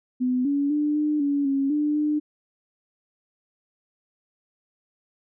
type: tone with pitch steps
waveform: sine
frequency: 252 / 283.4 / 297.1 / 300.4 / 284.3 / 274.4 / 297.6 / 300 Hz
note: B3 / C#4 / D4 / D4 / C#4 / C#4 / D4 / D4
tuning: +35 / +38 / +20 / +39 / +44 / -17 / +23 / +37 cents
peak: -20 dBFS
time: 0.2-2.2 s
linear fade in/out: 20 ms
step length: 250 ms
effects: none